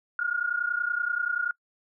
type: tone pair together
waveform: sine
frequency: 1412.5 / 1443 Hz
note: F6 / F#6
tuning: +19 / -44 cents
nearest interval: unison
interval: 37 cents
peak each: -28 dBFS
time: 0.19-1.51 s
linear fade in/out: 2 ms
effects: noise-tail reverb RT60 0.1 s tail -25 dB re dry